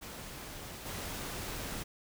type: noise with level steps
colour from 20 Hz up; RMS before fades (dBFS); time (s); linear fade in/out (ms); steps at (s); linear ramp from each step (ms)
pink; -45 / -40; 0.01-1.84; 20; 0.85; 20
effects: none